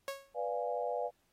sawtooth tone with exponential decay, 550 Hz, C#5, 14 cents flat, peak -30 dBFS, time 0.08-0.34 s, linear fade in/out 1 ms, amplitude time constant 56 ms
sine chord, B diminished seventh, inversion none, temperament equal, 493.9 / 587.3 / 698.5 / 830.6 Hz, B4 / D5 / F5 / Ab5, 0 / 0 / 0 / 0 cents, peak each -37 / -38 / -38 / -41 dBFS, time 0.34-1.11 s, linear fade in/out 50 ms
effects pink hiss -75 dBFS RMS until 1.32 s + AAC 48 kbps

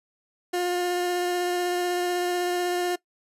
30% pulse tone with vibrato, 355.5 Hz, F4, 31 cents sharp, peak -21 dBFS, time 0.53-2.96 s, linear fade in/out 10 ms, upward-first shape sine, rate 16 Hz, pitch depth 11 cents each way, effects noise-tail reverb RT60 0.1 s tail -21 dB re dry + resampled to 32000 Hz

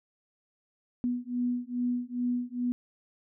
sine beating tone pair, 244 / 246.4 Hz, B3 / B3, -21 / -4 cents, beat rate 2.4 Hz, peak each -31 dBFS, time 1.04-2.72 s, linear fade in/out 0 ms, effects none

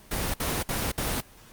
pink noise bursts, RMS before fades -28 dBFS, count 4, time 0.11-1.207 s, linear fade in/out 5 ms, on 230 ms, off 59 ms, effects pink hiss -52 dBFS RMS until 1.52 s + Opus 24 kbps

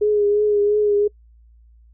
sine tone with vibrato, 415.3 Hz, G#4, in tune, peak -14 dBFS, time 0.01-1.08 s, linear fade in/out 10 ms, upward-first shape triangle, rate 2.9 Hz, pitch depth 35 cents each way, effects noise-tail reverb RT60 0.1 s tail -26 dB re dry + added 57 Hz sine -47 dBFS peak until 1.93 s

